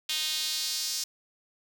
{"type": "tone with high-pass filter sweep", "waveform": "sawtooth", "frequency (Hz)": 309.9, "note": "D#4", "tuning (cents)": -7, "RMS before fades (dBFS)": -31, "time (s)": [0.09, 1.04], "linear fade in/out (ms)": 5, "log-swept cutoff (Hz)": [3400, 5300], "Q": 2.5, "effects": []}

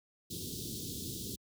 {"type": "band-stop noise", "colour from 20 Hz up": "pink", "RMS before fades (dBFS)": -40, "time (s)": [0.3, 1.36], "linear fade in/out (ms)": 10, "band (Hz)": [420, 3400], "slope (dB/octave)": 48, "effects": ["high-pass 80 Hz 12 dB/octave"]}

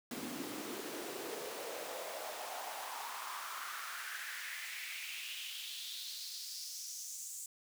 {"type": "noise with high-pass filter sweep", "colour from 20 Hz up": "pink", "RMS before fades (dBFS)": -44, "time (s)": [0.11, 7.46], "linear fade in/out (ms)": 2, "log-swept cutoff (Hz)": [230, 7600], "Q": 3.6, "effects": []}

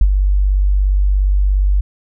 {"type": "tone with ADSR envelope", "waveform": "sine", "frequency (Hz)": 48.55, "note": "G1", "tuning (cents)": -16, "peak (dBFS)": -4, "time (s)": [0.01, 1.81], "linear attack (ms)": 3, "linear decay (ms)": 58, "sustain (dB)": -6, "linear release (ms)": 8, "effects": []}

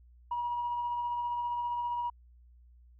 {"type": "tone with tremolo", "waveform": "sine", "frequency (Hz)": 960, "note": "B5", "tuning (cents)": -49, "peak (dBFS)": -28, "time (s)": [0.31, 2.1], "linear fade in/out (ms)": 5, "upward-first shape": "triangle", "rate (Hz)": 15, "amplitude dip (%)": 35, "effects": ["tanh soft clip ceiling -26 dBFS", "added 60 Hz sine -55 dBFS peak until 2.99 s"]}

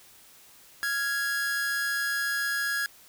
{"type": "tone pair together", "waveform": "45% pulse", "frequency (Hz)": [1396.9, 1661.2], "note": ["F6", "G#6"], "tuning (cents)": [0, 0], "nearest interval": "minor third", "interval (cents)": 300, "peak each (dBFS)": [-35, -27], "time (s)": [0.83, 2.86], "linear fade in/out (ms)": 0, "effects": ["white hiss -54 dBFS RMS until 3.08 s"]}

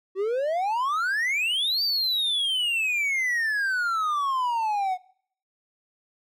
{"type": "exponential two-way sweep", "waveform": "triangle", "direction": "up then down", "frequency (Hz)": [370, 4699, 722], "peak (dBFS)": -21, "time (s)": [0.15, 4.98], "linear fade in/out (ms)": 50, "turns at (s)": 1.83, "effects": ["noise-tail reverb RT60 0.6 s tail -23 dB re dry"]}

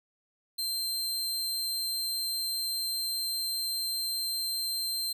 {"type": "tone", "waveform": "sawtooth", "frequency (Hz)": 4139, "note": "C8", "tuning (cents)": -20, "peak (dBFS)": -27, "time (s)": [0.58, 5.13], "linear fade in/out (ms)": 10, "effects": []}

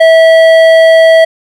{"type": "tone with hard clipping", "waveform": "sine", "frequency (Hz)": 651, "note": "E5", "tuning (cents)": -22, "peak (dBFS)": -3, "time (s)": [0, 1.25], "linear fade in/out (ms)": 10, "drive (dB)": 10, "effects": []}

